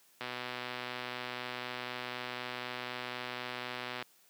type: click train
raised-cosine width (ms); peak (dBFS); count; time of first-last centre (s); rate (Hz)
0.3; -22; 474; 0.21-4.025; 124
effects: white hiss -65 dBFS RMS until 4.29 s + high-pass 150 Hz 12 dB/octave